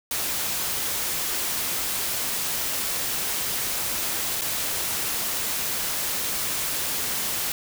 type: noise with dropouts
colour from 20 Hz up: white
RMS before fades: -27 dBFS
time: 0.11-7.52 s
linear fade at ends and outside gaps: 1 ms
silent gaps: 4.411-4.418 s
effects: none